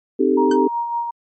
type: chord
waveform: sine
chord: A half-diminished seventh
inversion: first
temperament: equal with one note detuned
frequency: 261.6 / 307.9 / 392 / 440 Hz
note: C4 / Eb4 / G4 / A4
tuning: 0 / -18 / 0 / 0 cents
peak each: -19 / -20 / -17 / -21 dBFS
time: 0.19-0.68 s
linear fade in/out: 10 ms
type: tone with tremolo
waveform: sine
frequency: 940 Hz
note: A#5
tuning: 14 cents sharp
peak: -18 dBFS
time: 0.37-1.11 s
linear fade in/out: 10 ms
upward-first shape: sine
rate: 5.4 Hz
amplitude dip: 45%
type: tone with exponential decay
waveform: sawtooth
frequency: 1534 Hz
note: G6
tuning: 38 cents flat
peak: -21 dBFS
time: 0.51-0.59 s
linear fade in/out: 5 ms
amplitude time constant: 16 ms
effects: MP3 32 kbps